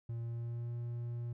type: tone with pitch glide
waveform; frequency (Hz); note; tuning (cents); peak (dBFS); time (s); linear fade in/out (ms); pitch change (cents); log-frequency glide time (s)
triangle; 116.54 to 118.99; A#2 to A#2; 0 to +36; -35; 0.09-1.33; 5; +36; 0.2-0.73
effects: none